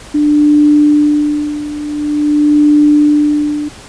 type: tone with tremolo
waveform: sine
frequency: 296.4 Hz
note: D4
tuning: 16 cents sharp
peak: -4 dBFS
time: 0.14-3.69 s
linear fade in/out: 10 ms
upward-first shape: sine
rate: 0.47 Hz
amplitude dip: 80%
effects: pink hiss -34 dBFS RMS until 3.88 s + resampled to 22050 Hz